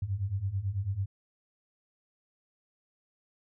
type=beating tone pair; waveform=sine; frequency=92.5 / 101.6 Hz; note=F#2 / G#2; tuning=0 / -38 cents; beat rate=9.1 Hz; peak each=-34 / -31 dBFS; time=0.02-1.06 s; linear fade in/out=5 ms; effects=none